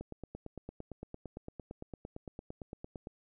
click train, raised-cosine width 2 ms, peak -29 dBFS, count 28, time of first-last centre 0.01-3.071 s, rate 8.82 Hz, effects none

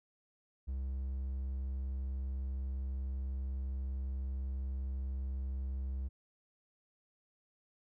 triangle tone, 66.1 Hz, C2, 18 cents sharp, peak -33 dBFS, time 0.67-6.09 s, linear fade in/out 20 ms, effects none

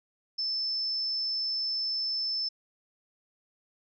sine tone, 5274 Hz, E8, in tune, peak -28 dBFS, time 0.38-2.49 s, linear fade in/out 10 ms, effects none

